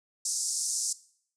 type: band-pass noise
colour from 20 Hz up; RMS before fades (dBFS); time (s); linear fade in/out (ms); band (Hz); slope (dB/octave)
white; -31; 0.25-0.93; 5; 5100 to 9200; 48
effects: noise-tail reverb RT60 0.6 s tail -19 dB re dry